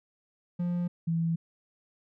triangle / sine tone pair in turn, 175.4 / 165.56 Hz, F3 / E3, +8 / +8 cents, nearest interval minor second, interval 100 cents, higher first, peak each -25 dBFS, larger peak neither, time 0.59-0.88 / 1.07-1.36 s, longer neither, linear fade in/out 10 ms, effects none

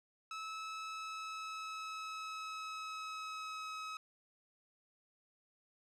sawtooth tone with pitch glide, 1300 to 1278.4 Hz, E6 to D#6, -24 to +47 cents, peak -38 dBFS, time 0.31-3.97 s, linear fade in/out 2 ms, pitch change -29 cents, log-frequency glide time 0.91-3.73 s, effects low-pass 6000 Hz 12 dB/octave + 13-bit

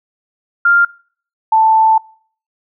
sine tone pair in turn, 1396.9 / 882.8 Hz, F6 / A5, 0 / +5 cents, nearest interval minor sixth, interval 795 cents, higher first, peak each -7 dBFS, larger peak neither, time 0.65-0.85 / 1.52-1.98 s, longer second, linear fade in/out 5 ms, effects noise-tail reverb RT60 0.5 s tail -24 dB re dry

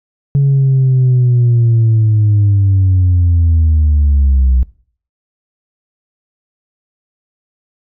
sine linear sweep, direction down, 140.6 to 61.74 Hz, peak -5 dBFS, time 0.35-4.63 s, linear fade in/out 0 ms, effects noise-tail reverb RT60 0.5 s tail -22 dB re dry + tanh soft clip ceiling -5 dBFS

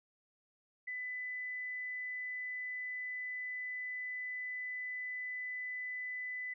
sine tone, 2000 Hz, B6, 21 cents sharp, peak -38 dBFS, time 0.87-6.54 s, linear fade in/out 10 ms, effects none

